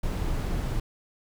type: noise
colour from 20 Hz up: brown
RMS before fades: -28 dBFS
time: 0.03-0.8 s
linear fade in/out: 5 ms
effects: none